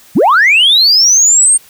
sine linear sweep, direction up, 122 to 8800 Hz, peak -3 dBFS, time 0.15-1.58 s, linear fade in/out 20 ms, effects tanh soft clip ceiling -2 dBFS + white hiss -42 dBFS RMS until 1.69 s

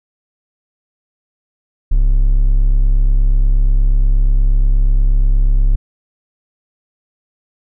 triangle tone, 34.19 Hz, C#1, 23 cents flat, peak -6 dBFS, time 1.91-5.76 s, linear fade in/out 10 ms, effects none

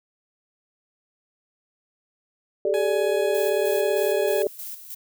sine chord, G suspended second, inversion none, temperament equal with one note detuned, 392 / 430 / 587.3 Hz, G4 / A4 / D5, 0 / -40 / 0 cents, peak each -24 dBFS, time 2.65-4.47 s, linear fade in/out 2 ms
15% pulse tone, 837 Hz, G#5, 13 cents sharp, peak -25 dBFS, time 2.74-4.42 s, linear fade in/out 0 ms
violet noise with tremolo, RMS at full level -35 dBFS, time 3.34-4.95 s, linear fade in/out 10 ms, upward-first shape square, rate 3.2 Hz, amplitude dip 60%
effects none

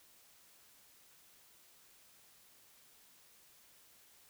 silence, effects white hiss -64 dBFS RMS until 4.29 s

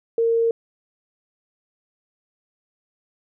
sine tone, 459.6 Hz, A#4, 25 cents flat, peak -16 dBFS, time 0.18-0.51 s, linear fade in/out 2 ms, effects none

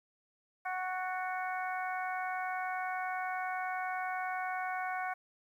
harmonic tone with a mistuned harmonic, 370 Hz, F#4, in tune, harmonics 2 / 3 / 4 / 5 / 6, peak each -36 / -42 / -40 / -47 / -44 dBFS, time 0.65-5.14 s, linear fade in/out 10 ms, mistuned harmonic 5, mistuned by -25 cents, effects 11-bit

